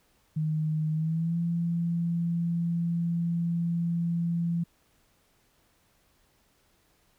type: tone with pitch glide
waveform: sine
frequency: 155.56 to 169.64 Hz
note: D#3 to E3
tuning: 0 to +50 cents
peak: -25 dBFS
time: 0.36-4.64 s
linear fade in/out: 10 ms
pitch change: +150 cents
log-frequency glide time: 0.92-1.38 s
effects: pink hiss -67 dBFS RMS until 7.18 s